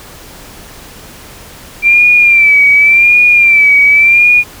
sine tone with vibrato, 2352 Hz, D7, 2 cents sharp, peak -3 dBFS, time 1.82-4.44 s, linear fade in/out 50 ms, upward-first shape sine, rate 0.89 Hz, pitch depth 66 cents each way, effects pink hiss -33 dBFS RMS until 4.6 s

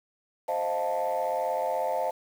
sine chord, F dominant seventh, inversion second, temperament equal, 523.3 / 622.3 / 698.5 / 880 Hz, C5 / Eb5 / F5 / A5, 0 / 0 / 0 / 0 cents, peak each -30 dBFS, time 0.48-2.11 s, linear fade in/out 10 ms, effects tanh soft clip ceiling -20 dBFS + 8-bit

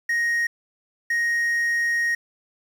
triangle tone pair in turn, 1872 / 1872 Hz, A#6 / A#6, +7 / +7 cents, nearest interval unison, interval 0 cents, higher neither, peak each -18 dBFS, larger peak neither, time 0.09-0.47 / 1.1-2.15 s, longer second, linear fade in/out 5 ms, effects 8-bit

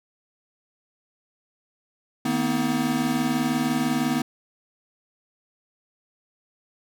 square tone cluster, 153.1 / 231.8 / 251.6 / 317.7 Hz, D#3 / A#3 / B3 / D#4, -28 / -10 / +32 / +36 cents, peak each -33 / -28 / -25 / -30 dBFS, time 2.25-4.22 s, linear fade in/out 5 ms, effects none

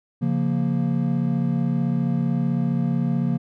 triangle chord, Bb minor, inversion first, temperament equal with one note detuned, 139.07 / 174.61 / 233.1 Hz, Db3 / F3 / Bb3, +6 / 0 / 0 cents, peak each -22 dBFS, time 0.21-3.38 s, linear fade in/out 20 ms, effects none

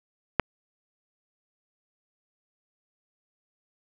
click, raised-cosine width 0.5 ms, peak -4 dBFS, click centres 0.397 s, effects none

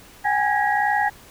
sine tone cluster, 766 / 828 / 1653 / 1912 Hz, G5 / G#5 / G#6 / A#6, -40 / -5 / -9 / +43 cents, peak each -26 / -20 / -25 / -25 dBFS, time 0.24-1.1 s, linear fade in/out 20 ms, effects pink hiss -47 dBFS RMS until 1.3 s

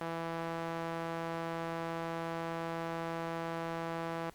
sawtooth tone with band-pass filter, 165.8 Hz, E3, 10 cents sharp, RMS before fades -38 dBFS, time 0.01-4.3 s, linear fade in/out 0 ms, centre 890 Hz, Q 0.81, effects pink hiss -61 dBFS RMS until 4.34 s + Opus 48 kbps

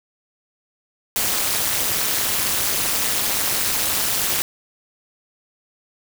white noise with amplitude modulation, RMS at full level -17 dBFS, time 1.16-4.42 s, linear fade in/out 0 ms, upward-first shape sine, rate 214 Hz, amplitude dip 100%, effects none

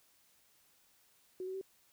sine tone with pitch steps, 370 / 376.9 / 383.9 Hz, F#4 / F#4 / G4, 0 / +32 / -36 cents, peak -38 dBFS, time 1.4-1.613 s, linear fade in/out 2 ms, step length 71 ms, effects white hiss -69 dBFS RMS until 1.92 s

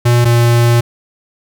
square tone pair in turn, 120 / 118.55 Hz, B2 / A#2, -49 / +30 cents, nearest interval unison, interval 21 cents, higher first, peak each -8 dBFS, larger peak neither, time 0.05-0.25 / 0.25-0.81 s, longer second, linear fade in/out 10 ms, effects none

